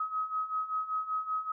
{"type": "beating tone pair", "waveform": "sine", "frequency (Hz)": [1268, 1273.2], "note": ["D#6", "D#6"], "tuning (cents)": [32, 39], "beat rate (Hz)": 5.2, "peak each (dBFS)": [-36, -32], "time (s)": [0, 1.52], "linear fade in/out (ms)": 5, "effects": []}